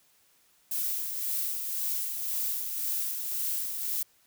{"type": "noise with tremolo", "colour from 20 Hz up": "violet", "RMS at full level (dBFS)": -30, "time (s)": [0.71, 4.03], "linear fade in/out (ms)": 5, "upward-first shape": "sine", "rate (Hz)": 1.9, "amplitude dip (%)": 40, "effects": ["white hiss -65 dBFS RMS until 4.26 s"]}